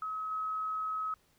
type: tone with level steps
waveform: sine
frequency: 1279 Hz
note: D#6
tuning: 47 cents sharp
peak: -34 / -32 dBFS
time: 0.02-1.14 s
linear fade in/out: 2 ms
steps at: 0.31 s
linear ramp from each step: 5 ms
effects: pink hiss -69 dBFS RMS until 1.38 s